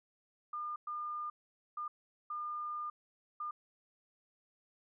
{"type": "tone bursts at uneven times", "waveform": "sine", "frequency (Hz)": 1208, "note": "D6", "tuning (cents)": 48, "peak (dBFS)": -37, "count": 5, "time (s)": [[0.53, 0.76], [0.87, 1.3], [1.77, 1.88], [2.3, 2.9], [3.4, 3.51]], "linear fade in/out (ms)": 5, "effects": []}